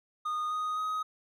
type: tone with pitch steps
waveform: triangle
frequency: 1230 / 1244.3 / 1258.7 Hz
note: D#6 / D#6 / D#6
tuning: -20 / 0 / +20 cents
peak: -28 dBFS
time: 0.25-1.03 s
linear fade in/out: 10 ms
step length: 260 ms
effects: none